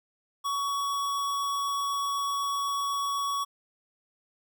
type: tone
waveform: square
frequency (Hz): 1123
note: C#6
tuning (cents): +22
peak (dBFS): -28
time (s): 0.44-3.45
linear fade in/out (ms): 20
effects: none